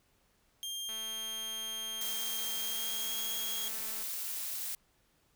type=tone with pitch glide; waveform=sawtooth; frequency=3200 to 3269 Hz; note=G7 to G#7; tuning=+35 to -28 cents; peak=-34 dBFS; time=0.63-3.68 s; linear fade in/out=0 ms; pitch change=+37 cents; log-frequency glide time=2.56-3.2 s
type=click train; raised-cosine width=0.3 ms; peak=-35 dBFS; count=691; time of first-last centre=0.89-4.026 s; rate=220 Hz
type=noise; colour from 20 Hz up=blue; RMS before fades=-38 dBFS; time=2.01-4.75 s; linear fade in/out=2 ms
effects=pink hiss -71 dBFS RMS until 5.35 s